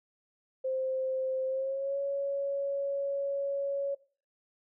sine tone with pitch glide, 523.3 to 557.6 Hz, C5 to C#5, 0 to +10 cents, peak -29 dBFS, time 0.64-3.95 s, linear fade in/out 10 ms, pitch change +110 cents, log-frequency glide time 1.46-1.98 s, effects noise-tail reverb RT60 0.4 s tail -19 dB re dry

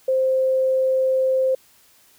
sine tone, 523.3 Hz, C5, in tune, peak -16 dBFS, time 0.08-1.55 s, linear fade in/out 5 ms, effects white hiss -55 dBFS RMS until 2.18 s

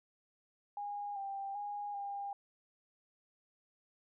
sine tone with pitch steps, 818 / 789 / 821 / 803 Hz, G#5 / G5 / G#5 / G5, -26 / +11 / -20 / +41 cents, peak -38 dBFS, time 0.77-2.33 s, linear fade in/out 2 ms, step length 390 ms, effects none

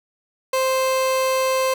30% pulse tone, 523.3 Hz, C5, in tune, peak -15 dBFS, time 0.53-1.74 s, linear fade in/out 5 ms, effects 7-bit

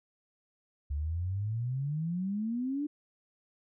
sine exponential sweep, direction up, 69.5 to 301 Hz, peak -30 dBFS, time 0.9-2.87 s, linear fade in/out 10 ms, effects none

